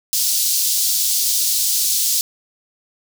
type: high-pass noise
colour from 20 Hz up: pink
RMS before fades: -18 dBFS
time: 0.13-2.21 s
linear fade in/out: 0 ms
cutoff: 4400 Hz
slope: 24 dB/octave
effects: none